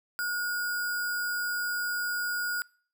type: tone with sample-and-hold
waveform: sine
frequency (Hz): 1445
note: F#6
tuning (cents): -41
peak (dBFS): -28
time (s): 0.19-2.62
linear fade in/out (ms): 0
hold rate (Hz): 6300
effects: noise-tail reverb RT60 0.5 s tail -25 dB re dry